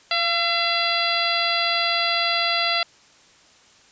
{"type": "harmonic tone with a mistuned harmonic", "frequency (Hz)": 678, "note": "E5", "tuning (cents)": 49, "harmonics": [1, 2, 3, 4, 5, 6, 7], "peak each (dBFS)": [-27, -27, -27, -27, -27, -27, -27], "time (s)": [0.11, 2.83], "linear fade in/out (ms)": 2, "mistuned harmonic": 1, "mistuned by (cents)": 22, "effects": ["white hiss -53 dBFS RMS until 3.91 s", "resampled to 16000 Hz"]}